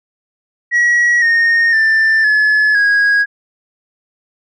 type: tone with pitch steps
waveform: sine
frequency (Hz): 1916 / 1845.4 / 1777.4 / 1711.9 / 1648.8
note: A#6 / A#6 / A6 / A6 / G#6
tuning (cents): +47 / -18 / +17 / -48 / -13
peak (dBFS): -6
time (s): 0.71-3.26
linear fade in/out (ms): 50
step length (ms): 510
effects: tanh soft clip ceiling -8 dBFS